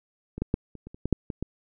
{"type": "clicks", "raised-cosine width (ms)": 3, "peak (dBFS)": [-22, -13, -10, -29, -28, -30, -15, -7, -19, -17], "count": 10, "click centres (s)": [0.38, 0.42, 0.541, 0.753, 0.87, 0.945, 1.056, 1.127, 1.302, 1.426], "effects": []}